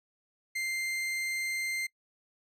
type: tone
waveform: 40% pulse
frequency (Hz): 2093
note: C7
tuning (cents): 0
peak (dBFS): -30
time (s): 0.55-1.87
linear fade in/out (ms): 10
effects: noise-tail reverb RT60 0.1 s tail -24 dB re dry + low-pass 12000 Hz 12 dB/octave